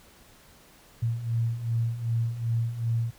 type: beating tone pair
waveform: sine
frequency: 113.9 / 116.5 Hz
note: A#2 / A#2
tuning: -40 / -1 cents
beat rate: 2.6 Hz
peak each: -31 / -26 dBFS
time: 1.02-3.11 s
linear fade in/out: 10 ms
effects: pink hiss -55 dBFS RMS until 3.18 s